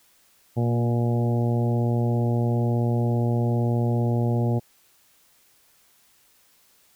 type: harmonic tone with a mistuned harmonic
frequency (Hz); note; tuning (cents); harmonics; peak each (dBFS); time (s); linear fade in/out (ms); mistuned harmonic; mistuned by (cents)
119; A#2; +36; 1 / 2 / 3 / 4 / 5 / 6 / 7; -21 / -27 / -31 / -33 / -35 / -37 / -38; 0.56-4.6; 20; 2; -16
effects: white hiss -60 dBFS RMS until 6.95 s